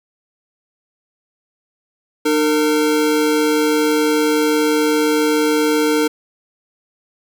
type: tone pair together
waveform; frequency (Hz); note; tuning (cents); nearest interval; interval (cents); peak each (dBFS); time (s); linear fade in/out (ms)
square; 302.9 / 457.8; D#4 / A#4; -46 / -31; perfect fifth; 715; -17; 2.25-6.08; 10
effects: none